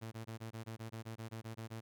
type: tone bursts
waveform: sawtooth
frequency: 112.9 Hz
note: A2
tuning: 45 cents sharp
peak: -39 dBFS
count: 14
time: 0.01-1.81 s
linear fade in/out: 20 ms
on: 110 ms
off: 20 ms
effects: none